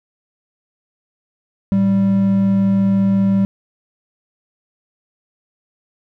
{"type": "tone pair together", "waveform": "triangle", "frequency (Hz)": [109.82, 195.4], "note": ["A2", "G3"], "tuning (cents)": [-3, -5], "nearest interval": "minor seventh", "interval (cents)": 998, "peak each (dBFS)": [-22, -10], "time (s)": [1.72, 3.45], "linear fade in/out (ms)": 0, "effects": []}